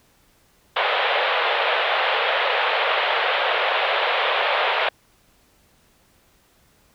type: band-pass noise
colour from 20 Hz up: pink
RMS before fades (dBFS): -21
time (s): 0.76-4.89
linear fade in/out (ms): 5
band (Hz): 480 to 3600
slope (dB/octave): 48
effects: pink hiss -59 dBFS RMS until 6.94 s